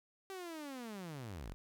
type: linear sweep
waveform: sawtooth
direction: down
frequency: 391.2 to 33.33 Hz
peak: -40 dBFS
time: 0.3-1.54 s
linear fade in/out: 0 ms
effects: 12-bit